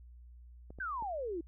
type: clicks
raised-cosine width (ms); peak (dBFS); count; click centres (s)
2; -36; 3; 0.705 / 0.787 / 1.024
type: exponential sweep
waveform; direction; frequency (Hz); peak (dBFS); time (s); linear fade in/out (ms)
sine; down; 1609 to 316.7; -35; 0.8-1.41; 5
effects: added 60 Hz sine -51 dBFS peak until 1.47 s